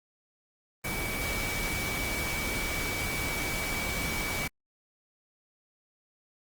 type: tone in noise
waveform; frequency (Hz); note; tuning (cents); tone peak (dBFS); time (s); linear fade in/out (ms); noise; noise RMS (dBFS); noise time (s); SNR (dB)
sine; 2284; D7; -49; -34; 0.84-4.48; 10; pink; -33; 0.84-4.48; -4
effects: Opus 24 kbps